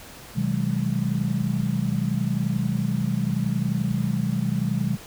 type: chord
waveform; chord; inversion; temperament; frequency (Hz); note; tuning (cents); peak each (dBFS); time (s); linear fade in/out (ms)
sine; G# minor seventh; first; just; 124.59 / 155.74 / 186.89 / 207.7; B2 / D#3 / F#3 / G#3; +16 / +2 / +18 / 0; -27; 0.35-4.97; 20
effects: pink hiss -43 dBFS RMS until 5.06 s